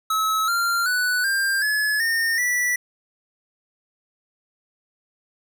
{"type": "tone with pitch steps", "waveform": "square", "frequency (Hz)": [1293, 1385.8, 1485.3, 1591.9, 1706.1, 1828.6, 1959.8], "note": ["E6", "F6", "F#6", "G6", "G#6", "A#6", "B6"], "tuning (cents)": [-34, -14, 6, 26, 46, -34, -14], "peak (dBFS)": -20, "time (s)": [0.1, 2.76], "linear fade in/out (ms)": 5, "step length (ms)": 380, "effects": []}